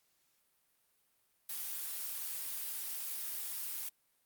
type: noise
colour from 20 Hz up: blue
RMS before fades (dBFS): -40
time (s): 1.49-3.89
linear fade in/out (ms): 5
effects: white hiss -75 dBFS RMS until 4.25 s + Opus 48 kbps